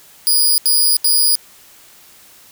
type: tone bursts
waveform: 10% pulse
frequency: 4911 Hz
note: D#8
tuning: 23 cents flat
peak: -4 dBFS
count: 3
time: 0.27-1.354 s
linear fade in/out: 0 ms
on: 310 ms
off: 77 ms
effects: white hiss -45 dBFS RMS until 2.51 s